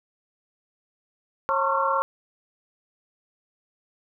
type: tone cluster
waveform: sine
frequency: 543 / 907 / 1075 / 1113 / 1366 Hz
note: C#5 / A#5 / C6 / C#6 / F6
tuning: -36 / -48 / +47 / +7 / -39 cents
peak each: -27 dBFS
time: 1.49-2.02 s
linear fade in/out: 0 ms
effects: none